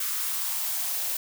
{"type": "noise with high-pass filter sweep", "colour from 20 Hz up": "blue", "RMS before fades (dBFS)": -29, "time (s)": [0, 1.17], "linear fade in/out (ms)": 5, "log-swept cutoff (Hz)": [1300, 540], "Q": 2.4, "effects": []}